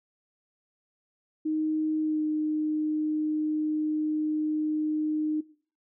sine tone with pitch glide, 311.1 to 307 Hz, D#4 to D#4, 0 to -23 cents, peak -25 dBFS, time 1.45-5.41 s, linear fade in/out 10 ms, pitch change -23 cents, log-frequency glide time 2.01-2.21 s, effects noise-tail reverb RT60 0.4 s tail -17 dB re dry

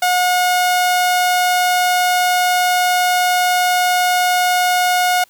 sawtooth tone, 723 Hz, F#5, 40 cents flat, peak -9 dBFS, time 0.02-5.24 s, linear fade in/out 5 ms, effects white hiss -53 dBFS RMS until 5.29 s

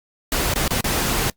pink noise with dropouts, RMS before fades -21 dBFS, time 0.32-1.3 s, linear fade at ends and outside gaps 2 ms, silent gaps 0.539-0.558 / 0.68-0.706 / 0.809-0.842 s, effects noise-tail reverb RT60 0.1 s tail -24 dB re dry + Opus 48 kbps

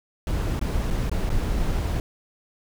brown noise with dropouts, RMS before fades -24 dBFS, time 0.27-2 s, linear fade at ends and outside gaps 1 ms, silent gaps 0.594-0.613 / 0.904-0.908 / 1.096-1.115 / 1.293-1.301 s, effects none

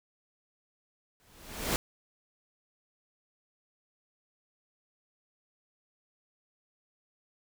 pink noise with exponential growth, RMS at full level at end -27 dBFS, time 1.2-1.76 s, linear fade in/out 0 ms, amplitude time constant 120 ms, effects none

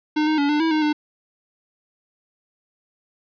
square tone with pitch steps, 304.4 / 310.2 / 285.4 / 298 / 324.7 / 309.2 / 300 Hz, D#4 / D#4 / D4 / D4 / E4 / D#4 / D4, -38 / -5 / -49 / +25 / -26 / -11 / +37 cents, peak -18 dBFS, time 0.16-0.93 s, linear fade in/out 10 ms, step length 110 ms, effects resampled to 11025 Hz + 9-bit

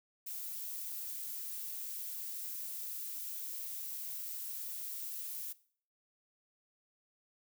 violet noise, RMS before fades -42 dBFS, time 0.26-5.53 s, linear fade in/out 10 ms, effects noise-tail reverb RT60 0.5 s tail -19 dB re dry

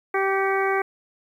harmonic tone with a mistuned harmonic, 388.3 Hz, G4, 16 cents flat, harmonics 1 / 2 / 3 / 4 / 5 / 6, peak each -23 / -26 / -28 / -29 / -30 / -31 dBFS, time 0.14-0.82 s, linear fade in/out 5 ms, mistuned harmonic 6, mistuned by -63 cents, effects 9-bit

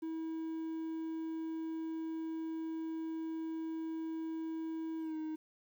triangle tone with pitch glide, 322.8 to 313.1 Hz, E4 to D#4, -36 to +11 cents, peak -35 dBFS, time 0.02-5.36 s, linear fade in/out 10 ms, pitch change -53 cents, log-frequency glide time 4.99-5.17 s, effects 11-bit

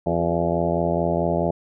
harmonic tone with a mistuned harmonic, 84.6 Hz, E2, 45 cents sharp, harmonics 1 / 2 / 3 / 4 / 5 / 6 / 7 / 8 / 9 / 10, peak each -31 / -25 / -31 / -28 / -29 / -30 / -26 / -26 / -35 / -33 dBFS, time 0.06-1.51 s, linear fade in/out 5 ms, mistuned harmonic 4, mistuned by +46 cents, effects none

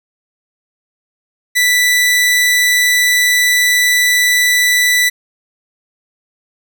sawtooth tone, 1975.5 Hz, B6, in tune, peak -6 dBFS, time 1.55-5.1 s, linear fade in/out 20 ms, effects none

